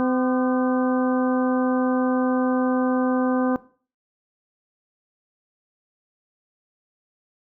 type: harmonic tone with a mistuned harmonic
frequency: 255.2 Hz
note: C4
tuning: 43 cents flat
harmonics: 1 / 2 / 3 / 4 / 5 / 6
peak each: -20 / -26 / -30 / -32 / -34 / -36 dBFS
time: 0-3.56 s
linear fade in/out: 0 ms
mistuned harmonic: 5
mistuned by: -86 cents
effects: noise-tail reverb RT60 0.4 s tail -17 dB re dry